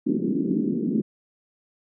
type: band-pass noise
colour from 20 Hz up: pink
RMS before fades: -24 dBFS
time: 0.06-1.02 s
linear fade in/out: 10 ms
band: 180 to 360 Hz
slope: 48 dB/octave
effects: none

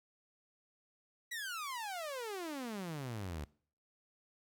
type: exponential sweep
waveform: sawtooth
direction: down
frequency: 1980 to 69.9 Hz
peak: -36 dBFS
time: 1.31-3.45 s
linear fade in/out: 10 ms
effects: noise-tail reverb RT60 0.5 s tail -22 dB re dry

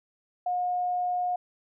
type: tone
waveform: sine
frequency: 719 Hz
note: F#5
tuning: 50 cents flat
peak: -25 dBFS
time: 0.46-1.36 s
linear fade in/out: 5 ms
effects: none

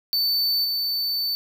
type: tone with level steps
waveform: square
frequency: 4528 Hz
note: C#8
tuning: 36 cents sharp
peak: -20 / -23 dBFS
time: 0.13-1.35 s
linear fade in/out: 0 ms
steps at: 0.64 s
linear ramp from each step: 10 ms
effects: none

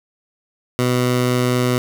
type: tone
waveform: 15% pulse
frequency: 124.5 Hz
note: B2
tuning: 14 cents sharp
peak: -9 dBFS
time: 0.79-1.78 s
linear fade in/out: 0 ms
effects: none

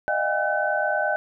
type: tone cluster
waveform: sine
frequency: 609 / 649 / 718 / 803 / 1517 Hz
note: D#5 / E5 / F5 / G5 / F#6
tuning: -37 / -27 / +48 / +41 / +43 cents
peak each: -26 / -31 / -29 / -28 / -25 dBFS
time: 0.08-1.16 s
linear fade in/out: 0 ms
effects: none

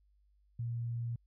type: tone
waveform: sine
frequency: 117.8 Hz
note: A#2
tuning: 19 cents sharp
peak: -34 dBFS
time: 0.59-1.16 s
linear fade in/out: 5 ms
effects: added 50 Hz sine -66 dBFS peak until 1.26 s

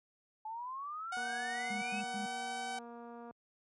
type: exponential sweep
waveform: sine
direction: up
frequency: 856 to 2637 Hz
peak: -39 dBFS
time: 0.45-2.01 s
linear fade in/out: 5 ms
type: tone with pitch glide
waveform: sawtooth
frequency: 740 to 760.4 Hz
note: F#5 to F#5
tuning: 0 to +47 cents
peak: -34 dBFS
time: 1.12-2.79 s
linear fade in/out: 5 ms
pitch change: +47 cents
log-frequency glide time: 1.75-2.39 s
type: click train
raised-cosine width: 1 ms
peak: -37 dBFS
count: 506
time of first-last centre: 1.17-3.31 s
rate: 236 Hz
type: tone bursts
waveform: sine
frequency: 207.7 Hz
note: G#3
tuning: in tune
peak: -39 dBFS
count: 3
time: 1.7-2.26 s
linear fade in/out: 5 ms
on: 120 ms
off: 100 ms
effects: high-pass 80 Hz 12 dB/octave + MP3 48 kbps

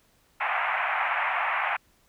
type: band-pass noise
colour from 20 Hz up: pink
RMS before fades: -27 dBFS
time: 0.4-1.77 s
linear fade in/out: 10 ms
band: 710 to 2500 Hz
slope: 48 dB/octave
effects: pink hiss -64 dBFS RMS until 2.08 s

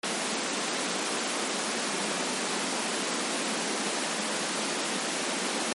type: high-pass noise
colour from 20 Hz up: pink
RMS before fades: -30 dBFS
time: 0.03-5.73 s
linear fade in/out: 5 ms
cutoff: 190 Hz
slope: 48 dB/octave
effects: MP3 48 kbps

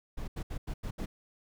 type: noise bursts at uneven times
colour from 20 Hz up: brown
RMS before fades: -36 dBFS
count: 6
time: 0.17-0.28 / 0.36-0.43 / 0.5-0.58 / 0.67-0.74 / 0.83-0.91 / 0.98-1.06 s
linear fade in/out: 10 ms
effects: none

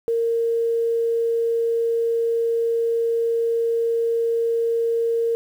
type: tone with quantisation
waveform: sine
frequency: 461.7 Hz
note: A#4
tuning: 17 cents flat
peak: -18 dBFS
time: 0.08-5.35 s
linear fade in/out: 0 ms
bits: 8
effects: none

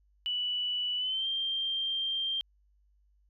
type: tone with pitch glide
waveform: sine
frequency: 2960 to 3172 Hz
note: F#7 to G7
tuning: 0 to +20 cents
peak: -29 dBFS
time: 0.26-2.41 s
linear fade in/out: 0 ms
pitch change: +120 cents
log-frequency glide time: 0.97-1.27 s
effects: added 50 Hz sine -64 dBFS peak until 3.29 s

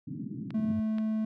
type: band-pass noise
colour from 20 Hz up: pink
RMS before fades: -38 dBFS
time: 0.07-0.72 s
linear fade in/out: 5 ms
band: 130 to 300 Hz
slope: 48 dB/octave
type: tone with exponential growth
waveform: triangle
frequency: 98.8 Hz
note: G2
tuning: 14 cents sharp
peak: -31 dBFS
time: 0.39-0.8 s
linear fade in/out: 5 ms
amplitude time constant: 87 ms
type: clicks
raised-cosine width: 0.3 ms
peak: -28 dBFS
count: 2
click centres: 0.506 / 0.984 s
type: tone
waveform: triangle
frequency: 218.1 Hz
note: A3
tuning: 15 cents flat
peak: -25 dBFS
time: 0.54-1.25 s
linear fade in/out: 5 ms
effects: none

